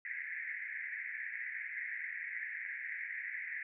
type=band-pass noise; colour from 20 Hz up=pink; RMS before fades=-42 dBFS; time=0.05-3.63 s; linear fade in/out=2 ms; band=1700 to 2200 Hz; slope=96 dB/octave; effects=none